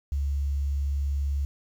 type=tone with quantisation; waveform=sine; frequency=70.3 Hz; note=C#2; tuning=25 cents sharp; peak=-24 dBFS; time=0.12-1.45 s; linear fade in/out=0 ms; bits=9; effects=none